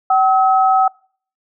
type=tone pair together; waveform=sine; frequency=762.8 / 1284 Hz; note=G5 / E6; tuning=-47 / -46 cents; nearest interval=major sixth; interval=901 cents; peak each=-11 / -16 dBFS; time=0.1-0.88 s; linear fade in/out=5 ms; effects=noise-tail reverb RT60 0.5 s tail -26 dB re dry